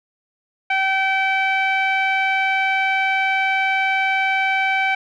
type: tone with low-pass filter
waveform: sawtooth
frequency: 770 Hz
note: G5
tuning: 31 cents flat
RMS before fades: -19 dBFS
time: 0.7-4.95 s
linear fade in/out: 5 ms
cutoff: 2300 Hz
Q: 3.8
effects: none